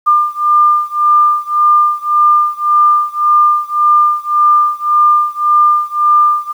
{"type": "beating tone pair", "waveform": "sine", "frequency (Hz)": [1199, 1200.8], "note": ["D6", "D6"], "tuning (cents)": [36, 38], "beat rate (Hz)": 1.8, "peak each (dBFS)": [-10, -11], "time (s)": [0.06, 6.53], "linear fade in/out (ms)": 20, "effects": ["7-bit"]}